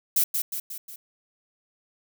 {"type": "noise with echo", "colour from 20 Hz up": "violet", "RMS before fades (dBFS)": -21, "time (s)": [0.16, 0.24], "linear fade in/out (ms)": 5, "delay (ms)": 180, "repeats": 4, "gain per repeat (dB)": -5, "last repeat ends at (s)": 0.96, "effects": []}